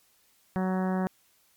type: harmonic tone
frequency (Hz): 186.6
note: F#3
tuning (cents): +15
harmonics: 1 / 2 / 3 / 4 / 5 / 6 / 7 / 8 / 9 / 10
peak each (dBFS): -26 / -35 / -37 / -36 / -40 / -43 / -46 / -46 / -45 / -50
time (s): 0.56-1.07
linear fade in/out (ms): 0
effects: white hiss -65 dBFS RMS until 1.56 s + MP3 96 kbps